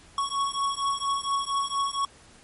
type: beating tone pair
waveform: square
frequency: 1108.7 / 1113 Hz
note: C#6 / C#6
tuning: 0 / +7 cents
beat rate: 4.3 Hz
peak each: -29 dBFS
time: 0.18-2.05 s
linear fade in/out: 2 ms
effects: pink hiss -53 dBFS RMS until 2.43 s + MP3 48 kbps